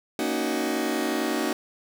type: chord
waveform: sawtooth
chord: D# minor seventh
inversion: second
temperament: just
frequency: 233.3 / 280 / 311.1 / 373.4 Hz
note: A#3 / C#4 / D#4 / F#4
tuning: +2 / +18 / 0 / +16 cents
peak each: -27 / -26 / -25 / -26 dBFS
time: 0.19-1.53 s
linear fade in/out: 2 ms
effects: none